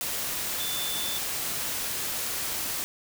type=tone in noise; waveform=sine; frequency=3520 Hz; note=A7; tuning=in tune; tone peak=-33 dBFS; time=0.6-1.18 s; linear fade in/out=0 ms; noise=white; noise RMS=-31 dBFS; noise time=0.01-2.84 s; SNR=-5 dB; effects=none